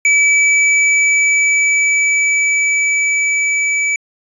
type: tone with level ramp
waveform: square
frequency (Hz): 2300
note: D7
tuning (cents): -37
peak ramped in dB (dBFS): -9 to -14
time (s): 0.05-3.96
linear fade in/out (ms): 2
effects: resampled to 22050 Hz